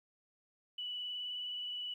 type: tone with vibrato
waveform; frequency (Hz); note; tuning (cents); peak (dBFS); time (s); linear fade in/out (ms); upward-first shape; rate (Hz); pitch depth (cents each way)
sine; 2960; F#7; 0; -38; 0.78-1.94; 5; sine; 19; 18
effects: 12-bit